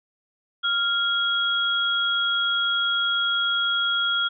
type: tone pair together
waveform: sine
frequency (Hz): 1393 / 3310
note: F6 / G#7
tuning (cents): -5 / -6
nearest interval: octave + minor third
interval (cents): 1499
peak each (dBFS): -23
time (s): 0.63-4.29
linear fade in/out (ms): 20
effects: none